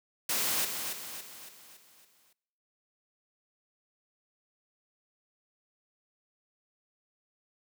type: noise with echo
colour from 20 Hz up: white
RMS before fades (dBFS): -30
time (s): 0.29-0.65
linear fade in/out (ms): 5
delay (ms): 280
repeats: 6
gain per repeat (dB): -6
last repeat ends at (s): 2.33
effects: noise-tail reverb RT60 0.9 s tail -23 dB re dry + high-pass 150 Hz 12 dB/octave